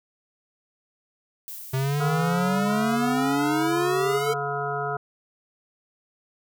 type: noise with exponential decay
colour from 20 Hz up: violet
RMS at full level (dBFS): -36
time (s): 1.48-3.37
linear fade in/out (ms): 0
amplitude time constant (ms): 410
type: exponential sweep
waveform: square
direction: up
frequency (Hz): 130 to 449.6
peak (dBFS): -23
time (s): 1.73-4.34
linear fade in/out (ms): 10
type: harmonic tone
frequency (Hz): 142.1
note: C#3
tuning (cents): +43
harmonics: 1 / 3 / 5 / 7 / 9 / 10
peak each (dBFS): -34 / -31 / -30 / -36 / -32 / -34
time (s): 2-4.97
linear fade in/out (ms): 5
effects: none